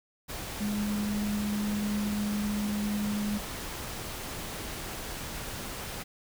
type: tone in noise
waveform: sine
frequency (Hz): 207.7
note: G#3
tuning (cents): 0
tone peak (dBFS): -28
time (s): 0.6-3.39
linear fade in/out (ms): 20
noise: pink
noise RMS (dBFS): -38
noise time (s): 0.28-6.04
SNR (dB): +7
effects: none